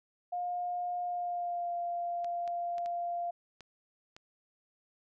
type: tone with pitch glide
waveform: sine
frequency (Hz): 711 to 694.8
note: F5 to F5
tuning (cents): +31 to -9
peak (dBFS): -32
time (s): 0.32-3.31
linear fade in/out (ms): 10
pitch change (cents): -40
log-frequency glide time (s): 1.02-1.74
type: clicks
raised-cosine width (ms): 0.2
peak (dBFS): -32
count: 6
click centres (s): 2.245 / 2.477 / 2.782 / 2.86 / 3.607 / 4.165
effects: none